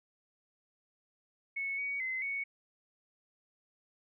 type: tone with pitch steps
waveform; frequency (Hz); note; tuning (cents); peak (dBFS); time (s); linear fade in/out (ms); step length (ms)
sine; 2205 / 2249 / 2053 / 2222; C#7 / C#7 / C7 / C#7; -10 / +24 / -33 / +4; -33; 1.56-2.44; 10; 220
effects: none